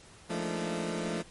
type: tone cluster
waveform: 20% pulse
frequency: 172 / 216.9 / 228.5 / 289 / 307.1 Hz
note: F3 / A3 / A#3 / D4 / D#4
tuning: -26 / -25 / -34 / -28 / -23 cents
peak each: -30 / -31 / -38 / -37 / -39 dBFS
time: 0.29-1.23 s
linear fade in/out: 20 ms
effects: pink hiss -54 dBFS RMS until 1.3 s + MP3 48 kbps